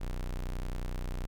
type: tone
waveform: 40% pulse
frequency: 30.66 Hz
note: B0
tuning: 12 cents flat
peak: -32 dBFS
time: 0-1.27 s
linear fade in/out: 20 ms
effects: none